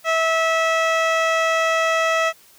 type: tone with low-pass filter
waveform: 15% pulse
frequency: 651 Hz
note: E5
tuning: 22 cents flat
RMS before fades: -19 dBFS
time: 0.04-2.33 s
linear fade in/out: 50 ms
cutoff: 4900 Hz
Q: 0.63
effects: white hiss -51 dBFS RMS until 2.58 s